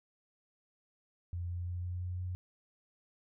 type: tone with pitch steps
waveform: sine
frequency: 87.31 / 87.97 / 88.63 / 89.3 / 89.97 / 90.65 Hz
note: F2 / F2 / F2 / F2 / F#2 / F#2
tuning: 0 / +13 / +26 / +39 / -48 / -35 cents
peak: -35 dBFS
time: 1.33-2.35 s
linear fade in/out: 0 ms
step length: 170 ms
effects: none